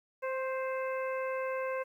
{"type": "harmonic tone with a mistuned harmonic", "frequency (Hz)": 523, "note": "C5", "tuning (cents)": -1, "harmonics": [1, 2, 3, 4, 5], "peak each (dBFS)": [-33, -39, -43, -45, -47], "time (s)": [0.22, 1.84], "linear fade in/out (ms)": 20, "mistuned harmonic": 2, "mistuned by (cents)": 15, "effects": ["11-bit"]}